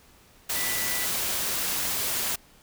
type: tone in noise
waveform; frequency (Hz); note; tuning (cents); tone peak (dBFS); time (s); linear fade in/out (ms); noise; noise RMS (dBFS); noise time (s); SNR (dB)
sine; 1975.5; B6; 0; -34; 0.55-1.06; 10; white; -28; 0.49-2.36; -9
effects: pink hiss -56 dBFS RMS until 2.62 s

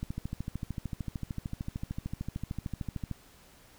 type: click train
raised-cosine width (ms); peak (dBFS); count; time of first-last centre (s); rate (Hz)
5; -22; 42; 0.03-3.113; 13.3
effects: pink hiss -58 dBFS RMS until 3.78 s

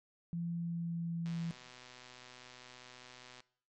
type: tone with pitch glide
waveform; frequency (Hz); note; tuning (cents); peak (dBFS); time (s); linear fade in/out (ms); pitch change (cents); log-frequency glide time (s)
sine; 170 to 167.47; F3 to E3; -46 to +28; -35; 0.33-1.51; 0; -26; 0.54-1.35
type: click train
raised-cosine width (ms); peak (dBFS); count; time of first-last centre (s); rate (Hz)
0.2; -35; 269; 1.26-3.404; 125
effects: noise-tail reverb RT60 0.6 s tail -21 dB re dry + MP3 48 kbps

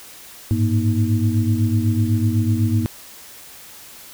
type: tone cluster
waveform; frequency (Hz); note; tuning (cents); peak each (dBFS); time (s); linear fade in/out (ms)
sine; 101.8 / 109.8 / 235.5 / 314.6; G#2 / A2 / A#3 / D#4; -34 / -3 / +18 / +19; -18 / -21 / -22 / -26; 0.51-2.86; 0
effects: white hiss -41 dBFS RMS until 4.13 s

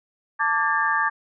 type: tone cluster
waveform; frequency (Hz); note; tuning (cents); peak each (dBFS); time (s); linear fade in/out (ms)
sine; 888 / 1168 / 1619 / 1784; A5 / D6 / G#6 / A6; +16 / -10 / -45 / +23; -26 / -23 / -24 / -26; 0.39-1.1; 20
effects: none

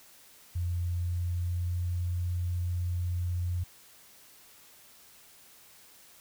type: tone with pitch glide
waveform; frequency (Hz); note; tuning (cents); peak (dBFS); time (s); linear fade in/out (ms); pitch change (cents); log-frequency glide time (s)
sine; 87.31 to 88.38; F2 to F2; 0 to +21; -28; 0.55-3.64; 10; +21; 0.85-2.05
effects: white hiss -56 dBFS RMS until 6.2 s

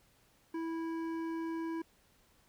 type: tone with hard clipping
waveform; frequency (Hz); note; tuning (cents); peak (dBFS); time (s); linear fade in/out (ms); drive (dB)
sine; 328.2; E4; -8; -37; 0.54-1.82; 5; 11
effects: pink hiss -68 dBFS RMS until 2.48 s

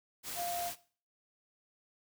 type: tone in noise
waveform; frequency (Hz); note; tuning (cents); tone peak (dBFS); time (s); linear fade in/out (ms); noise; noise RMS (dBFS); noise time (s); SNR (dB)
sine; 698.5; F5; 0; -35; 0.35-0.72; 50; white; -41; 0.23-0.76; +3
effects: noise-tail reverb RT60 0.4 s tail -17 dB re dry

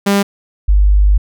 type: tone pair in turn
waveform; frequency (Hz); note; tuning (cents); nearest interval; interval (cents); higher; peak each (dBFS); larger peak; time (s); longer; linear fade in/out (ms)
sawtooth / sine; 200 / 50.1; G3 / G1; +35 / +38; 2 octaves; 2397; first; -6; neither; 0.06-0.23 / 0.68-1.18; second; 10
effects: none

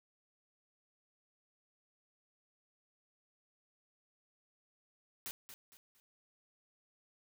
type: noise with echo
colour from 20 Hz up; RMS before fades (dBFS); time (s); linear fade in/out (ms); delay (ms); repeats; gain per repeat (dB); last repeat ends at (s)
white; -43; 5.26-5.31; 0; 230; 3; -9; 6
effects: none

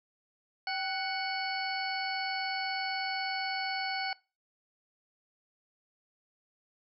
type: harmonic tone with a mistuned harmonic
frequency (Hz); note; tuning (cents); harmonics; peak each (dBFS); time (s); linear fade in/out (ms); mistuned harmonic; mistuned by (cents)
742; F#5; +5; 1 / 2 / 3 / 4 / 6 / 7; -35 / -38 / -38 / -46 / -37 / -48; 0.67-4.13; 2; 1; +68
effects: noise-tail reverb RT60 0.3 s tail -22 dB re dry

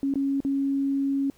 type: tone with dropouts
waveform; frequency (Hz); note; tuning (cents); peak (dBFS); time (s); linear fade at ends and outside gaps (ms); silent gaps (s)
sine; 275.5; C#4; -11; -22; 0.03-1.3; 1; 0.139-0.156 / 0.404-0.449
effects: pink hiss -60 dBFS RMS until 1.37 s

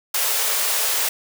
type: high-pass noise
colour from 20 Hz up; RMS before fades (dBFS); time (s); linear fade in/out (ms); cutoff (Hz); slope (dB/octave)
white; -21; 0.14-1.09; 5; 400; 96
effects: none

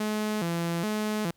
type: tone with vibrato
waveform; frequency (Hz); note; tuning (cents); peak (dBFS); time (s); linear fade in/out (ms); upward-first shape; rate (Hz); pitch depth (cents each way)
sawtooth; 190; F#3; +46; -23; 0-1.31; 5; square; 1.2; 200
effects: pink hiss -68 dBFS RMS until 1.36 s

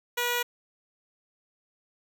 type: tone with notch filter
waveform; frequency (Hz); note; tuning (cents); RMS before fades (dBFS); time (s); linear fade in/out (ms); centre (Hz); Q
5% pulse; 483.4; B4; -37; -28; 0.17-0.43; 10; 4900; 1.2
effects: none

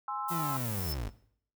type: chord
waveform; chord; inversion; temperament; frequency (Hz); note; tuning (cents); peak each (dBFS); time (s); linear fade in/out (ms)
sine; Ab augmented; none; equal; 830.6 / 1046.5 / 1318.5; Ab5 / C6 / E6; 0 / 0 / 0; -37; 0.08-0.57; 2
type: noise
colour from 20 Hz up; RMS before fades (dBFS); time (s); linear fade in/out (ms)
violet; -39; 0.28-0.93; 10
type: linear sweep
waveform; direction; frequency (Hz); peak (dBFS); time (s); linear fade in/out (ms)
30% pulse; down; 175.7 to 45.43; -31; 0.3-1.1; 20
type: tone with exponential growth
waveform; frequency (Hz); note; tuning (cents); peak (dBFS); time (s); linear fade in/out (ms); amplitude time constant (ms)
sine; 5280; E8; +2; -36; 0.63-0.94; 1; 67
effects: noise-tail reverb RT60 0.6 s tail -17 dB re dry

